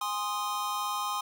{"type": "chord", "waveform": "square", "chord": "Ab major", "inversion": "none", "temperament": "equal with one note detuned", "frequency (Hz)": [823, 1046.5, 1244.5], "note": ["Ab5", "C6", "Eb6"], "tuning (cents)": [-16, 0, 0], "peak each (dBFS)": [-37, -34, -35], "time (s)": [0.01, 1.21], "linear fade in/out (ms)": 5, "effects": []}